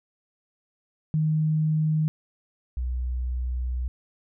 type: tone pair in turn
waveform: sine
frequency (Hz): 155.56 / 62.16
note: D#3 / B1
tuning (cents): 0 / +12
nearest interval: octave + major third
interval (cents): 1588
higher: first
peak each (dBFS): -20 / -25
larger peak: first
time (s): 1.14-2.08 / 2.77-3.88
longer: second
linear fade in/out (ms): 0
effects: none